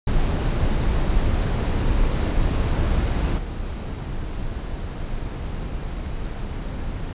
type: noise with level steps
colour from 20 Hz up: brown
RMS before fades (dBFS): -20 / -28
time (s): 0.07-7.13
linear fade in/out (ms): 5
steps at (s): 3.37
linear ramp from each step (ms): 20
effects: resampled to 8000 Hz